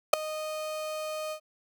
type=tone with ADSR envelope; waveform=35% pulse; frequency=619 Hz; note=D#5; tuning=9 cents flat; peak=-9 dBFS; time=0.13-1.4 s; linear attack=7 ms; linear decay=3 ms; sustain=-22 dB; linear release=82 ms; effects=none